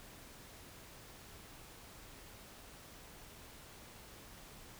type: silence
effects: pink hiss -55 dBFS RMS until 4.79 s